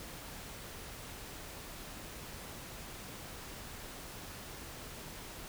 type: silence
effects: pink hiss -47 dBFS RMS until 5.48 s